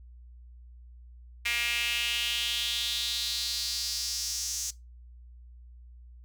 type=tone with high-pass filter sweep; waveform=sawtooth; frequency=237 Hz; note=A#3; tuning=29 cents sharp; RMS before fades=-31 dBFS; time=1.45-4.71 s; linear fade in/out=10 ms; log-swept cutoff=2300 to 6200 Hz; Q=4; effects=noise-tail reverb RT60 0.2 s tail -19 dB re dry + added 60 Hz sine -47 dBFS peak until 6.24 s